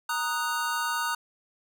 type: chord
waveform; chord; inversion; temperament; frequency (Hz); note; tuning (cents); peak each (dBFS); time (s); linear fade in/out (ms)
square; D# minor; second; equal; 932.3 / 1244.5 / 1480; A#5 / D#6 / F#6; 0 / 0 / 0; -32; 0.09-1.15; 5
effects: none